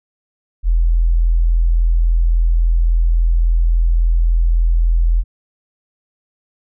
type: tone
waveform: sine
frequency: 41.8 Hz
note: E1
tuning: 25 cents sharp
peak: -10 dBFS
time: 0.63-5.24 s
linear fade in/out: 50 ms
effects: none